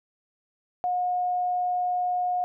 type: tone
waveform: sine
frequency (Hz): 721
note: F#5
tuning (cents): -45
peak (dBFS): -23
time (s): 0.84-2.44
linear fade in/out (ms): 0
effects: none